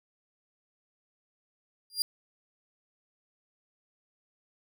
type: tone with exponential growth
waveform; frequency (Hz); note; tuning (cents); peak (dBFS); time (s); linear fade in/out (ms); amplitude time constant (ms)
sawtooth; 4800; D8; +37; -18; 1.9-2.02; 1; 25
effects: none